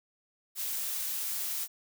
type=noise; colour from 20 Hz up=blue; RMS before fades=-34 dBFS; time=0.55-1.68 s; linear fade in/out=50 ms; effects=none